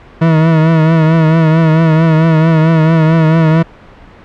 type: tone with vibrato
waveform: 40% pulse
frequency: 160.6 Hz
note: E3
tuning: 45 cents flat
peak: -5 dBFS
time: 0.21-3.63 s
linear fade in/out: 10 ms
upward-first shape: triangle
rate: 4.5 Hz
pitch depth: 59 cents each way
effects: pink hiss -37 dBFS RMS until 4.24 s + low-pass 2000 Hz 12 dB/octave